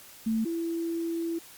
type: tone pair in turn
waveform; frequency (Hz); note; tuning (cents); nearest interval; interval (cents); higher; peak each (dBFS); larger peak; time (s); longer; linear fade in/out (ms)
sine; 222.6 / 333.6; A3 / E4; +20 / +21; perfect fifth; 701; second; -24 / -28; first; 0.26-0.45 / 0.45-1.39; second; 10
effects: white hiss -50 dBFS RMS until 1.57 s + Opus 48 kbps